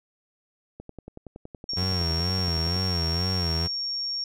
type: click train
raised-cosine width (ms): 2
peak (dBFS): -26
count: 22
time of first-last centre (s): 0.8-2.763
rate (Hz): 10.7
type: tone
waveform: sine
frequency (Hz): 5530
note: F8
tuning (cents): -18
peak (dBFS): -27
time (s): 1.69-4.24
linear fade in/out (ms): 2
type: tone with vibrato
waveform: 30% pulse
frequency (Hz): 87.31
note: F2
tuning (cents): 0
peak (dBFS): -23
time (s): 1.76-3.68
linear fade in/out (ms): 20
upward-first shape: sine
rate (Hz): 2.1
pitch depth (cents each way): 130
effects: none